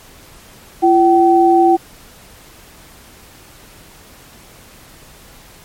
sine tone pair together, 341.3 / 765.1 Hz, F4 / G5, -40 / -42 cents, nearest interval octave + major second, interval 1398 cents, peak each -10 dBFS, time 0.82-1.77 s, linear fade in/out 20 ms, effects pink hiss -42 dBFS RMS until 5.64 s + MP3 64 kbps

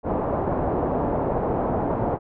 white low-pass noise, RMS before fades -24 dBFS, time 0.03-2.19 s, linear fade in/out 50 ms, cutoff 820 Hz, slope 24 dB/octave, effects none

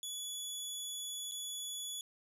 20% pulse tone with dropouts, 3411 Hz, G#7, 46 cents sharp, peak -34 dBFS, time 0.03-2.01 s, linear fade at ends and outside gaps 1 ms, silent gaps 1.313-1.319 s, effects none

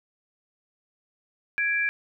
sine tone pair together, 1661.2 / 2349 Hz, G#6 / D7, 0 / 0 cents, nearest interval tritone, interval 600 cents, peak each -25 dBFS, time 1.58-1.89 s, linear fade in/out 0 ms, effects none

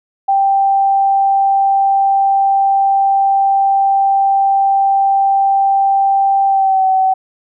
sine tone with pitch glide, 785 to 760.5 Hz, G5 to F#5, +2 to +47 cents, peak -9 dBFS, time 0.28-7.14 s, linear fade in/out 10 ms, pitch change -55 cents, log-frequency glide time 6.47-6.85 s, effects none

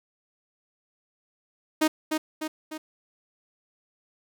sawtooth tone with echo, 311.1 Hz, D#4, in tune, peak -15 dBFS, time 1.81-1.88 s, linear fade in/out 10 ms, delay 300 ms, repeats 3, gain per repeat -5 dB, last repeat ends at 2.78 s, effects none

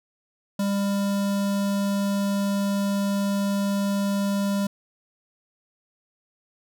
square tone with notch filter, 199.7 Hz, G3, 32 cents sharp, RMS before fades -24 dBFS, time 0.59-4.67 s, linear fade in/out 5 ms, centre 2100 Hz, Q 1.5, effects none

